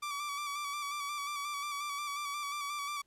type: tone with vibrato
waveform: sawtooth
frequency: 1158 Hz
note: D6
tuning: 25 cents flat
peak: -32 dBFS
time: 0.02-3.02 s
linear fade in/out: 10 ms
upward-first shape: square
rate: 5.6 Hz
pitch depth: 31 cents each way
effects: pink hiss -75 dBFS RMS until 3.06 s + low-pass 12000 Hz 12 dB/octave